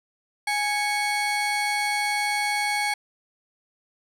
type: tone pair together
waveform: 35% pulse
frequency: 830.4 / 2217 Hz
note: G#5 / C#7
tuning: 0 / 0 cents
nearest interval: octave + perfect fourth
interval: 1700 cents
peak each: -24 dBFS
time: 0.47-2.94 s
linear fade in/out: 5 ms
effects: low-pass 12000 Hz 12 dB/octave